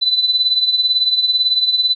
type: tone with tremolo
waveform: sine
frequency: 4000 Hz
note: B7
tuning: 21 cents sharp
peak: -9 dBFS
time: 0.01-1.95 s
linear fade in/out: 20 ms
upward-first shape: triangle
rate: 18 Hz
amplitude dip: 75%
effects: none